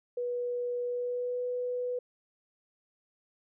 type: tone with pitch glide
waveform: sine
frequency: 487.6 to 494.4 Hz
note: B4 to B4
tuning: -22 to +2 cents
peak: -30 dBFS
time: 0.17-1.99 s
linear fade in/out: 5 ms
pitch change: +24 cents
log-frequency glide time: 0.84-1.42 s
effects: none